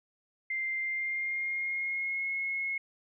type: tone with pitch glide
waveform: sine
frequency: 2093 to 2171 Hz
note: C7 to C#7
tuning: 0 to -37 cents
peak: -30 dBFS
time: 0.5-2.78 s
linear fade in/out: 5 ms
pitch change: +63 cents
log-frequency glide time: 0.79-2.29 s
effects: none